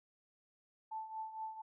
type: tone with tremolo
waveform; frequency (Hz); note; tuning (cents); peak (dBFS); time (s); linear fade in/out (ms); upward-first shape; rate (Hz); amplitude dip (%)
sine; 879; A5; -2; -38; 0.91-1.62; 10; triangle; 4.3; 75
effects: none